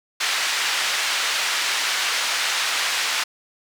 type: band-pass noise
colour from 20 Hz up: pink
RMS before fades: -23 dBFS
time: 0.2-3.24 s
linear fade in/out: 10 ms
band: 1500 to 6000 Hz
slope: 12 dB/octave
effects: none